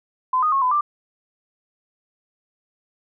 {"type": "tone with pitch steps", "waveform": "sine", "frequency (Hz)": [1022, 1237, 1089, 1008, 1182], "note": ["C6", "D#6", "C#6", "B5", "D6"], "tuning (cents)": [-41, -10, -31, 35, 11], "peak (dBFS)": -16, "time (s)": [0.33, 0.81], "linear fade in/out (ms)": 5, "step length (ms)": 96, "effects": []}